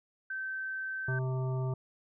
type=tone; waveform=sine; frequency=1546 Hz; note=G6; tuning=24 cents flat; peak=-34 dBFS; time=0.3-1.19 s; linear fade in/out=5 ms
type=harmonic tone; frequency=129.7 Hz; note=C3; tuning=15 cents flat; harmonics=1 / 3 / 5 / 7 / 9; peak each=-30 / -40 / -44 / -47 / -49 dBFS; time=1.08-1.74 s; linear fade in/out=5 ms
effects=none